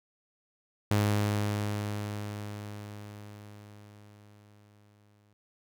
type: tone with exponential decay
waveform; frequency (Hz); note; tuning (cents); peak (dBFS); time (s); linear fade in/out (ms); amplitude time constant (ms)
sawtooth; 103.83; G#2; 0; -19; 0.91-5.33; 0; 960
effects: none